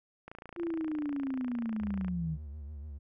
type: click train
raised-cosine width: 0.5 ms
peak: -30 dBFS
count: 52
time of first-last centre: 0.28-2.082 s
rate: 28.3 Hz
type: linear sweep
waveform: sine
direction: down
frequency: 346.9 to 150.6 Hz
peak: -31 dBFS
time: 0.56-2.38 s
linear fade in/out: 50 ms
type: tone with vibrato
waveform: triangle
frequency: 73.42 Hz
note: D2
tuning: in tune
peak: -38 dBFS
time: 1.8-2.99 s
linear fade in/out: 20 ms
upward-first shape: sine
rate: 6.8 Hz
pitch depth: 92 cents each way
effects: none